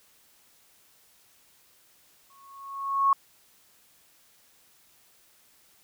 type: tone with exponential growth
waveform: sine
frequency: 1100 Hz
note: C#6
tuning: 14 cents flat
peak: -16 dBFS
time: 2.3-3.13 s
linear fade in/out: 2 ms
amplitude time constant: 180 ms
effects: white hiss -61 dBFS RMS until 5.83 s